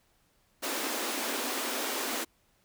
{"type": "high-pass noise", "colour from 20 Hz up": "pink", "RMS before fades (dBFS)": -33, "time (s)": [0.62, 2.25], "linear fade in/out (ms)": 20, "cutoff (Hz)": 230, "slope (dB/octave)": 96, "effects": ["pink hiss -69 dBFS RMS until 2.64 s"]}